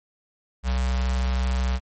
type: tone with notch filter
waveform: square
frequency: 63.4 Hz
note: B1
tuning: 46 cents sharp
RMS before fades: -23 dBFS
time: 0.63-1.8 s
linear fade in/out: 50 ms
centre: 330 Hz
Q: 0.74
effects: MP3 32 kbps